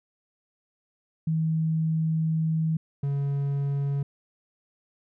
sine / triangle tone pair in turn, 160 / 140.5 Hz, D#3 / C#3, +49 / +24 cents, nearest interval major second, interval 225 cents, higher first, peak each -22 / -22 dBFS, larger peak neither, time 1.27-2.77 / 3.03-4.03 s, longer first, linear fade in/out 5 ms, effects none

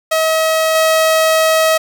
sawtooth tone with level steps, 639 Hz, D#5, 46 cents sharp, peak -8 / -6 dBFS, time 0.11-1.78 s, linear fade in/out 10 ms, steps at 0.75 s, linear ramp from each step 2 ms, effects none

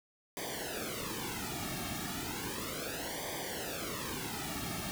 pink noise with flanger, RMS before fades -39 dBFS, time 0.37-4.91 s, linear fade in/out 0 ms, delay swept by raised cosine 0.73 to 2.03 ms, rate 0.34 Hz, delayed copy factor -0.9, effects none

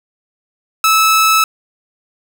sawtooth tone, 1305 Hz, E6, 18 cents flat, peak -5 dBFS, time 0.84-1.44 s, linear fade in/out 2 ms, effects none

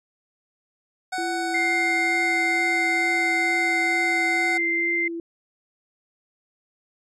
25% pulse tone, 744 Hz, F#5, 9 cents sharp, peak -22 dBFS, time 1.12-4.58 s, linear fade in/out 10 ms
sine tone with vibrato, 338 Hz, E4, 43 cents sharp, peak -28 dBFS, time 1.18-5.2 s, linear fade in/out 2 ms, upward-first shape triangle, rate 2.2 Hz, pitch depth 17 cents each way
sine tone with pitch glide, 2100 to 2087 Hz, C7 to C7, +6 to -5 cents, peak -21 dBFS, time 1.54-5.08 s, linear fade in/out 5 ms, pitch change -11 cents, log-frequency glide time 2.16-4.27 s
effects resampled to 22050 Hz

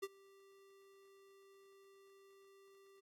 square tone with ADSR envelope, 392 Hz, G4, in tune, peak -39 dBFS, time 0.02-3.01 s, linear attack 15 ms, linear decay 40 ms, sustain -24 dB, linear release 18 ms, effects AAC 64 kbps

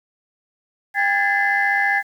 sine tone cluster, 798 / 1649 / 1744 / 2046 Hz, G5 / G#6 / A6 / C7, +31 / -13 / -16 / -39 cents, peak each -21 dBFS, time 0.94-2.03 s, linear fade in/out 50 ms, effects tanh soft clip ceiling -7 dBFS + 8-bit

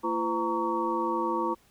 sine tone cluster, 228 / 339.4 / 508 / 926 / 1127 Hz, A#3 / F4 / B4 / A#5 / C#6, -38 / -49 / +49 / -12 / +28 cents, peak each -37 / -30 / -35 / -30 / -32 dBFS, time 0.03-1.55 s, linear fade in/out 20 ms, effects pink hiss -62 dBFS RMS until 1.7 s

